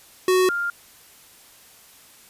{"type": "tone pair in turn", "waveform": ["square", "sine"], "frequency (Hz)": [370, 1399.6], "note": ["F#4", "F6"], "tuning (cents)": [0, 3], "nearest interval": "octave + major seventh", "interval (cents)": 2303, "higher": "second", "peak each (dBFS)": [-16, -22], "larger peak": "first", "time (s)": [[0.28, 0.49], [0.49, 0.7]], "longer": "neither", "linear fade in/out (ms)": 2, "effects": ["white hiss -50 dBFS RMS until 2.29 s", "resampled to 32000 Hz"]}